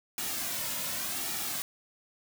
white noise with flanger, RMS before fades -34 dBFS, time 0.18-1.62 s, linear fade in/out 0 ms, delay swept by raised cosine 1.9 to 2.61 ms, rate 0.87 Hz, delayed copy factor -0.6, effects none

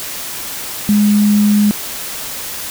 sine tone in noise, 207.7 Hz, G#3, in tune, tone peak -8 dBFS, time 0.89-1.71 s, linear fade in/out 0 ms, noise white, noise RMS -25 dBFS, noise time 0-2.7 s, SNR +14 dB, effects none

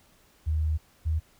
sine tone pair in turn, 77.78 / 79.09 Hz, D#2 / D#2, 0 / +29 cents, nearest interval unison, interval 29 cents, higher second, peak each -23 dBFS, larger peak neither, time 0.46-0.78 / 1.05-1.2 s, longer first, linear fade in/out 20 ms, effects pink hiss -61 dBFS RMS until 1.39 s

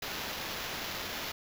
white noise with sample-and-hold, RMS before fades -38 dBFS, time 0.02-1.32 s, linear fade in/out 5 ms, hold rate 8820 Hz, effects none

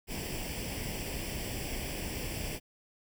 pink noise with comb filter, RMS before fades -37 dBFS, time 0.07-2.6 s, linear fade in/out 50 ms, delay 0.38 ms, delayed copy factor +0.75, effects none

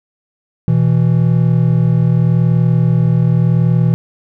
triangle tone pair together, 123.4 / 164.24 Hz, B2 / E3, -1 / -6 cents, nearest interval perfect fourth, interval 495 cents, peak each -10 dBFS, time 0.68-3.94 s, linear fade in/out 0 ms, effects none

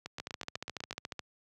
two click trains, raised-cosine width 0.2 ms, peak -22 / -20 dBFS, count 8 / 15, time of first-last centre 0.06-0.928 / 0.2-1.193 s, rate 8.06 / 14.1 Hz, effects high-pass 80 Hz 12 dB/octave

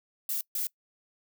violet noise bursts at uneven times, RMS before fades -31 dBFS, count 2, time 0.29-0.41 / 0.55-0.67 s, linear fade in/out 2 ms, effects noise-tail reverb RT60 0.1 s tail -23 dB re dry

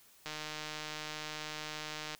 click train, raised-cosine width 0.2 ms, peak -23 dBFS, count 290, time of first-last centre 0.26-2.149 s, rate 153 Hz, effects white hiss -62 dBFS RMS until 2.19 s

